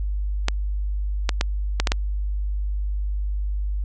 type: clicks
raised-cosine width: 0.2 ms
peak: -3 dBFS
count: 6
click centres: 0.484 / 1.292 / 1.411 / 1.8 / 1.872 / 1.919 s
effects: added 50 Hz sine -22 dBFS peak until 3.84 s + resampled to 24000 Hz